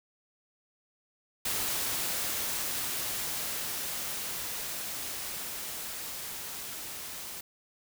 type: noise with level ramp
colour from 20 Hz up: white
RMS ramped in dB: -31 to -41 dBFS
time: 1.45-7.41 s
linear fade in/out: 5 ms
effects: none